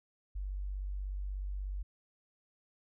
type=tone; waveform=sine; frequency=48.28 Hz; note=G1; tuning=26 cents flat; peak=-35 dBFS; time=0.35-1.83 s; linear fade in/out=10 ms; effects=none